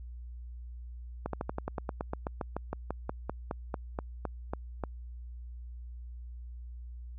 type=slowing click train; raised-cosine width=1 ms; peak=-19 dBFS; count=23; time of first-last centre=1.26-4.837 s; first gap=73 ms; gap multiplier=1.07; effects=added 60 Hz sine -41 dBFS peak until 7.18 s